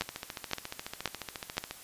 two click trains, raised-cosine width 0.2 ms, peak -19 / -11 dBFS, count 25 / 4, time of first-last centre 0.02-1.71 / 0.01-1.581 s, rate 14.2 / 1.91 Hz, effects white hiss -50 dBFS RMS until 1.83 s + resampled to 32000 Hz

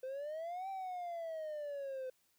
triangle exponential two-way sweep, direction up then down, 510 to 782 to 510 Hz, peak -37 dBFS, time 0.03-2.1 s, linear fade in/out 5 ms, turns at 0.69 s, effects tanh soft clip ceiling -33 dBFS + white hiss -75 dBFS RMS until 2.38 s

